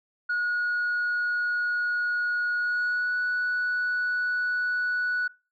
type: tone with pitch glide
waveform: sine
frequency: 1450 to 1475.3 Hz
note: F#6 to F#6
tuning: -35 to -5 cents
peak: -22 dBFS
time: 0.29-5.28 s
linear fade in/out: 10 ms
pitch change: +30 cents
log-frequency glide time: 2.58-3.17 s
effects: noise-tail reverb RT60 0.3 s tail -22 dB re dry + tanh soft clip ceiling -22 dBFS